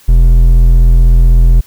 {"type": "tone with hard clipping", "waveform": "triangle", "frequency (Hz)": 42, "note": "E1", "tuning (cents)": 33, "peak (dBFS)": -4, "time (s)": [0.08, 1.61], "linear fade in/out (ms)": 10, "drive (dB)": 10, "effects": ["white hiss -43 dBFS RMS until 1.66 s"]}